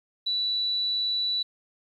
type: tone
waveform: sine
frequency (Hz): 3951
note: B7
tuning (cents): 0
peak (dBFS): -24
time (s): 0.26-1.43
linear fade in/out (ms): 10
effects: 10-bit